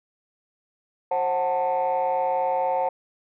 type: chord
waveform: sine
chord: F# diminished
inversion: second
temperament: just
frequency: 532.8 / 740 / 888 Hz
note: C5 / F#5 / A5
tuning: +31 / 0 / +16 cents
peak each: -24 dBFS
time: 1.11-2.89 s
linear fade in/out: 5 ms
effects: tanh soft clip ceiling -16 dBFS